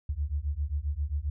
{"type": "beating tone pair", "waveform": "sine", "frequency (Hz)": [69.3, 76.8], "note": ["C#2", "D#2"], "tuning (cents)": [0, -22], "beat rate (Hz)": 7.5, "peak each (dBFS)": -31, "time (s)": [0.09, 1.3], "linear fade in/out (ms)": 5, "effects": []}